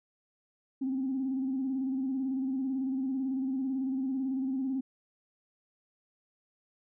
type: tone with vibrato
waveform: sine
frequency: 264.5 Hz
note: C4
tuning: 19 cents sharp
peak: -28 dBFS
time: 0.81-4.81 s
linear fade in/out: 10 ms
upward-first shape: square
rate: 18 Hz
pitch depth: 46 cents each way
effects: tanh soft clip ceiling -24 dBFS